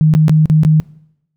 sine tone with dropouts, 155.56 Hz, D#3, in tune, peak -6 dBFS, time 0.01-0.8 s, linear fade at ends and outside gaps 0 ms, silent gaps 0.138-0.15 / 0.282-0.295 / 0.457-0.499 / 0.634-0.649 s, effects noise-tail reverb RT60 0.8 s tail -23 dB re dry

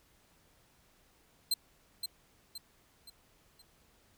sawtooth tone with echo, 4130 Hz, C8, 23 cents flat, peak -24 dBFS, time 1.51-1.54 s, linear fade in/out 5 ms, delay 520 ms, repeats 4, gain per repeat -7 dB, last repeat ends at 3.62 s, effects pink hiss -67 dBFS RMS until 4.17 s

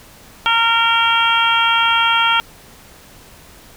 harmonic tone, 460.3 Hz, A#4, 22 cents flat, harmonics 2 / 3 / 4 / 5 / 6 / 7, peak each -18 / -16 / -28 / -22 / -21 / -18 dBFS, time 0.46-2.4 s, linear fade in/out 0 ms, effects pink hiss -43 dBFS RMS until 3.76 s

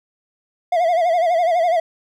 triangle tone with vibrato, 684 Hz, F5, 36 cents flat, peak -12 dBFS, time 0.72-1.8 s, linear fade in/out 5 ms, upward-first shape sine, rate 12 Hz, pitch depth 99 cents each way, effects none

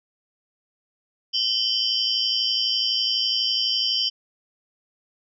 sine tone cluster, 3030 / 3142 / 4857 / 5480 Hz, F#7 / G7 / D#8 / F8, +40 / +3 / -43 / -34 cents, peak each -26 dBFS, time 1.33-4.1 s, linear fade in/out 20 ms, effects none

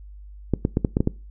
clicks, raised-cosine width 3 ms, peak -6 dBFS, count 7, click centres 0.537 / 0.651 / 0.771 / 0.848 / 0.969 / 1.005 / 1.074 s, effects noise-tail reverb RT60 0.3 s tail -22 dB re dry + added 50 Hz sine -39 dBFS peak until 1.3 s

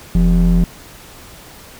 triangle ring-modulated tone, 108.2 Hz, A2, 29 cents flat, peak -4 dBFS, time 0.15-0.64 s, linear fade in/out 0 ms, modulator 64.9 Hz, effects pink hiss -39 dBFS RMS until 1.79 s

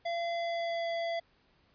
square tone with pitch glide, 682 to 674.2 Hz, F5 to E5, -41 to +39 cents, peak -32 dBFS, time 0.05-1.2 s, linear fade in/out 10 ms, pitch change -20 cents, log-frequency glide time 0.33-0.88 s, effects pink hiss -68 dBFS RMS until 1.74 s + resampled to 11025 Hz

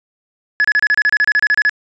triangle tone bursts, 1700 Hz, G#6, 40 cents sharp, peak -8 dBFS, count 15, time 0.6-1.694 s, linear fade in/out 0 ms, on 44 ms, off 31 ms, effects resampled to 16000 Hz

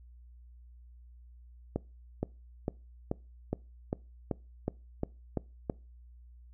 accelerating click train, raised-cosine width 2 ms, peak -17 dBFS, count 11, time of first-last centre 1.76-5.698 s, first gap 470 ms, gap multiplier 0.96, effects noise-tail reverb RT60 0.3 s tail -23 dB re dry + added 60 Hz sine -51 dBFS peak until 6.53 s

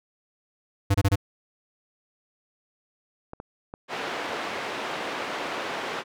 square tone bursts, 98.8 Hz, G2, 14 cents sharp, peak -18 dBFS, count 4, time 0.9-1.158 s, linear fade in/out 10 ms, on 45 ms, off 26 ms
clicks, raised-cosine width 1 ms, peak -23 dBFS, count 3, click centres 3.334 / 3.401 / 3.739 s
pink band-pass noise, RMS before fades -32 dBFS, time 3.88-6.04 s, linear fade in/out 50 ms, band 390 to 2900 Hz, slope 12 dB/octave
effects none

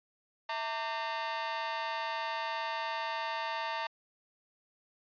sawtooth tone with amplitude modulation, 911 Hz, A#5, 40 cents flat, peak -25 dBFS, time 0.49-3.87 s, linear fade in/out 5 ms, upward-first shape sine, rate 257 Hz, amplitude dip 100%, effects resampled to 11025 Hz

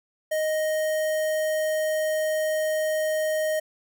square tone with notch filter, 622.3 Hz, D#5, in tune, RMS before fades -25 dBFS, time 0.31-3.6 s, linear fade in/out 10 ms, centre 4000 Hz, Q 1.2, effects none

